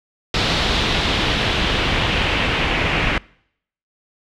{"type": "noise with low-pass filter sweep", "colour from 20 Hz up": "pink", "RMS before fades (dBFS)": -19, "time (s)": [0.34, 3.18], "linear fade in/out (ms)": 2, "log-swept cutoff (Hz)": [4000, 2500], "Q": 2.3, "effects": ["noise-tail reverb RT60 0.7 s tail -25 dB re dry"]}